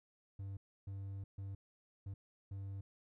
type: tone bursts at uneven times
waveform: triangle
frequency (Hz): 98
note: G2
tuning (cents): 0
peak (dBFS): -40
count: 5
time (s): 0.39-0.57 / 0.87-1.24 / 1.38-1.55 / 2.06-2.14 / 2.51-2.81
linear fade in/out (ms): 5
effects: none